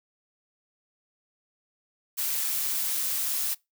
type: noise with amplitude modulation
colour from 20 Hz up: blue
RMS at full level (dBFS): -27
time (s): 2.17-3.55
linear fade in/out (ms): 20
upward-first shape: sine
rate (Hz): 143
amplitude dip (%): 30
effects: noise-tail reverb RT60 0.2 s tail -23 dB re dry